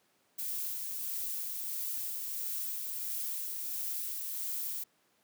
violet noise with tremolo, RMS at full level -36 dBFS, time 0.38-4.84 s, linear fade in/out 10 ms, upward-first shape sine, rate 1.5 Hz, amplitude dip 25%, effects pink hiss -71 dBFS RMS until 5.23 s + high-pass 200 Hz 12 dB/octave

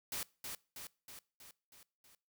white noise with echo, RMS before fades -40 dBFS, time 0.12-0.23 s, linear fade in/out 2 ms, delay 320 ms, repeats 6, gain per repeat -4 dB, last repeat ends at 2.15 s, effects noise-tail reverb RT60 0.4 s tail -23 dB re dry

